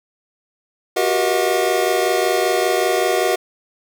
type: tone cluster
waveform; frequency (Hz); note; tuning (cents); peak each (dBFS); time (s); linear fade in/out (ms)
square; 365.3 / 390.5 / 477.2 / 635 / 724; F#4 / G4 / A#4 / D#5 / F#5; -22 / -7 / +41 / +35 / -38; -23; 0.96-3.36; 10
effects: none